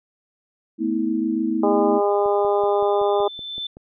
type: chord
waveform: sine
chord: A suspended second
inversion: none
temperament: equal with one note detuned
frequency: 220 / 246.9 / 321.9 Hz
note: A3 / B3 / E4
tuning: 0 / 0 / -41 cents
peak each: -25 / -25 / -22 dBFS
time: 0.78-2.01 s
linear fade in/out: 50 ms
type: harmonic tone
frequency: 203.3 Hz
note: G#3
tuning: 37 cents flat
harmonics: 2 / 3 / 4 / 5 / 6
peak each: -19 / -23 / -23 / -29 / -31 dBFS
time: 1.63-3.28 s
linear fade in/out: 5 ms
type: tone with exponential growth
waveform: sine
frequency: 3532 Hz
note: A7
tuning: 6 cents sharp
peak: -25 dBFS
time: 2.1-3.67 s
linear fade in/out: 5 ms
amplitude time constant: 340 ms
type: click train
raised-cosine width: 2 ms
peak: -28 dBFS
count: 9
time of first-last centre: 2.26-3.769 s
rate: 5.3 Hz
effects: none